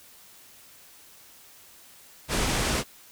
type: low-pass noise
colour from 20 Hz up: pink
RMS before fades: -26 dBFS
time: 2.28-2.84 s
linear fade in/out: 50 ms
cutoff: 10000 Hz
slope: 24 dB/octave
effects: white hiss -52 dBFS RMS until 3.11 s